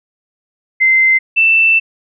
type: tone pair in turn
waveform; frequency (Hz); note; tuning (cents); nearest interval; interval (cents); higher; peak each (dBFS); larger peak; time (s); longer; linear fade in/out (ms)
sine; 2074 / 2664; C7 / E7; -16 / +18; major third; 434; second; -7; neither; 0.8-1.19 / 1.36-1.8; second; 20
effects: none